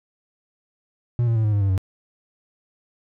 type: tone with pitch steps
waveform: triangle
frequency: 120 / 115.24 / 110.68 / 106.29 / 102.08 / 98.03 / 94.15 Hz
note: B2 / A#2 / A2 / G#2 / G#2 / G2 / F#2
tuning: -49 / -19 / +11 / +41 / -29 / +1 / +31 cents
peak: -15 dBFS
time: 1.19-1.778 s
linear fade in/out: 0 ms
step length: 84 ms
effects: none